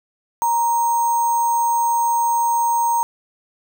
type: tone with sample-and-hold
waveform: sine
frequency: 937 Hz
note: A#5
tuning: 9 cents sharp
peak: -15 dBFS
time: 0.42-3.03 s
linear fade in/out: 0 ms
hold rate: 7350 Hz
effects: none